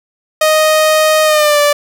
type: tone with pitch glide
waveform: sawtooth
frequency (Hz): 622.3 to 584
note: D#5 to D5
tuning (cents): 0 to -10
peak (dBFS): -4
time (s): 0.41-1.73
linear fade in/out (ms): 5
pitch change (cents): -110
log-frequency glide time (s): 1.24-1.6
effects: none